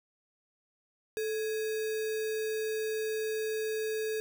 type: tone with sample-and-hold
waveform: sine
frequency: 436.5 Hz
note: A4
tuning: 14 cents flat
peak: -30 dBFS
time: 1.17-4.2 s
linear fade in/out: 0 ms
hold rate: 2100 Hz
effects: none